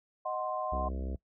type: chord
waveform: sine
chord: C diminished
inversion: first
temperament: equal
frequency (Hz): 622.3 / 740 / 1046.5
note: Eb5 / Gb5 / C6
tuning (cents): 0 / 0 / 0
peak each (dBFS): -36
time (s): 0.25-0.89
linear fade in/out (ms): 10
type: harmonic tone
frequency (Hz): 65.8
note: C2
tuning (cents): +10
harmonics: 1 / 3 / 4 / 5 / 6 / 7 / 8 / 9 / 10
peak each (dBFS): -34 / -44 / -46 / -48 / -50 / -51 / -52 / -53 / -54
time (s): 0.72-1.16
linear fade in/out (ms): 5
effects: noise-tail reverb RT60 0.1 s tail -21 dB re dry